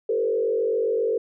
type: tone with frequency modulation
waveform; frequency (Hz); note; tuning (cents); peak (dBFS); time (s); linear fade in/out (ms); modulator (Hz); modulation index
sine; 454.1; A#4; -45; -20; 0.09-1.18; 5; 47.4; 1.1
effects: none